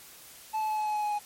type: tone with pitch steps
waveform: triangle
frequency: 870 / 864.5 / 859 / 853.6 / 848.2 / 842.8 / 837.5 / 832.2 Hz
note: A5 / A5 / A5 / G#5 / G#5 / G#5 / G#5 / G#5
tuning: -20 / -31 / -42 / +47 / +36 / +25 / +14 / +3 cents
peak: -25 dBFS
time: 0.53-1.194 s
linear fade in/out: 20 ms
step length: 83 ms
effects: white hiss -50 dBFS RMS until 1.25 s + MP3 64 kbps